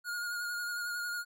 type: tone with vibrato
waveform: square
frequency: 1432 Hz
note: F6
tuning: 43 cents sharp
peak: -35 dBFS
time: 0.04-1.25 s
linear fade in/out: 50 ms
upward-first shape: sine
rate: 11 Hz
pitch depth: 25 cents each way
effects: none